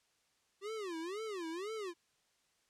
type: tone with vibrato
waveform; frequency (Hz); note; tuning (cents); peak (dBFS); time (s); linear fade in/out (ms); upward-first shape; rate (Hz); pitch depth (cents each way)
square; 378.5; F#4; +39; -40; 0.61-1.94; 50; sine; 2; 280
effects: white hiss -75 dBFS RMS until 2.69 s + low-pass 8000 Hz 12 dB/octave